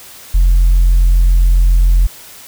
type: tone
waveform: sine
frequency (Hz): 43.65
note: F1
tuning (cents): 0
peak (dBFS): -4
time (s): 0.34-2.07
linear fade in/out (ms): 10
effects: tanh soft clip ceiling -4 dBFS + white hiss -36 dBFS RMS until 2.47 s